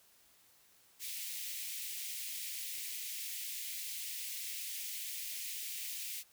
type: high-pass noise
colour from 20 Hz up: white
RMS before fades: -42 dBFS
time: 0.99-6.24 s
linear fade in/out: 50 ms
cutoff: 2000 Hz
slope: 48 dB/octave
effects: white hiss -66 dBFS RMS until 6.32 s